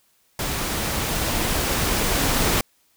pink noise with level ramp, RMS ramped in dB -26 to -20 dBFS, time 0.39-2.61 s, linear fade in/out 2 ms, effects white hiss -63 dBFS RMS until 2.96 s

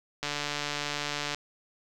click train, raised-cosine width 0.2 ms, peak -14 dBFS, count 164, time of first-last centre 0.23-1.346 s, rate 146 Hz, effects none

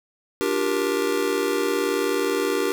square chord, G minor seventh, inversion second, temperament just, 294 / 352.8 / 392 / 470.4 Hz, D4 / F4 / G4 / Bb4, +2 / +18 / 0 / +16 cents, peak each -29 / -30 / -25 / -27 dBFS, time 0.41-2.72 s, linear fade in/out 0 ms, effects none

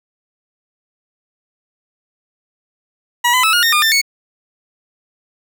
20% pulse tone with pitch steps, 963 / 1010 / 1305 / 1430 / 1838 / 1212 / 1787 / 2215 Hz, B5 / B5 / E6 / F6 / A#6 / D#6 / A6 / C#7, -44 / +39 / -18 / +41 / -25 / -46 / +26 / -2 cents, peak -6 dBFS, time 3.24-4.016 s, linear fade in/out 10 ms, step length 97 ms, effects none

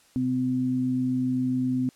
sine tone pair together, 127.2 / 255.2 Hz, C3 / C4, -48 / -43 cents, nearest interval octave, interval 1205 cents, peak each -31 / -23 dBFS, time 0.16-1.89 s, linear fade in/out 0 ms, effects white hiss -59 dBFS RMS until 1.95 s + low-pass 10000 Hz 12 dB/octave

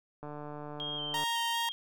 click train, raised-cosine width 1 ms, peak -29 dBFS, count 150, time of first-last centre 0.23-1.237 s, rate 148 Hz
sine tone with vibrato, 3186 Hz, G7, 27 cents sharp, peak -35 dBFS, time 0.8-1.72 s, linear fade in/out 0 ms, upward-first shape square, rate 2.7 Hz, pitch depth 25 cents each way
sawtooth tone, 931 Hz, A#5, 2 cents flat, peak -27 dBFS, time 1.14-1.69 s, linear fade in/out 2 ms
effects none

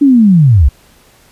sine linear sweep, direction down, 293.7 to 57 Hz, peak -3 dBFS, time 0.01-0.69 s, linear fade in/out 10 ms, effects pink hiss -46 dBFS RMS until 1.31 s + resampled to 32000 Hz

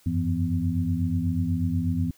sine tone cluster, 87.7 / 95.9 / 168.1 / 251.6 Hz, F2 / G2 / E3 / B3, +8 / -37 / +34 / +32 cents, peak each -28 dBFS, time 0.06-2.11 s, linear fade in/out 5 ms, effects white hiss -59 dBFS RMS until 2.17 s

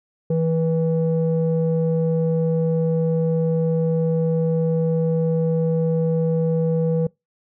square tone with low-pass filter, 162.8 Hz, E3, 21 cents flat, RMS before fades -20 dBFS, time 0.3-7.07 s, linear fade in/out 5 ms, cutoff 420 Hz, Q 7.3, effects noise-tail reverb RT60 0.2 s tail -24 dB re dry

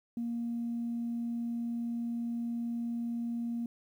sine tone, 234.8 Hz, A#3, 13 cents sharp, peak -31 dBFS, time 0.17-3.66 s, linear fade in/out 2 ms, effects tanh soft clip ceiling -28 dBFS + 11-bit

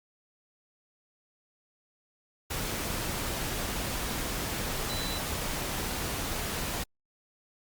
sine tone in noise, 3985 Hz, B7, 15 cents sharp, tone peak -37 dBFS, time 4.89-5.19 s, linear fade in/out 10 ms, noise pink, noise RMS -33 dBFS, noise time 2.5-6.84 s, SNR -7 dB, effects Opus 48 kbps

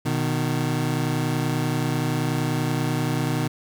25% pulse tone pair together, 123.89 / 154.3 Hz, B2 / D#3, +6 / -14 cents, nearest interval major third, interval 380 cents, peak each -21 dBFS, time 0.05-3.48 s, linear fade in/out 10 ms, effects none

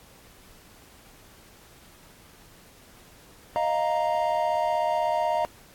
triangle chord, Eb suspended second, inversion none, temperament equal, 622.3 / 698.5 / 932.3 Hz, Eb5 / F5 / Bb5, 0 / 0 / 0 cents, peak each -25 dBFS, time 3.56-5.45 s, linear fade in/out 0 ms, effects pink hiss -53 dBFS RMS until 5.74 s + AAC 64 kbps

